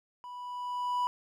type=tone with level ramp; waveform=triangle; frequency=985 Hz; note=B5; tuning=5 cents flat; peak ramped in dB=-40 to -24 dBFS; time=0.24-1.07 s; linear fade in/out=0 ms; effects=none